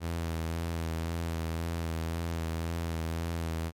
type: tone with vibrato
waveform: sawtooth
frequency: 82.7 Hz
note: E2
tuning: 6 cents sharp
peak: -27 dBFS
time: 0-3.72 s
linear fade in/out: 50 ms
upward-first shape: sine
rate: 1.9 Hz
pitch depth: 28 cents each way
effects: MP3 64 kbps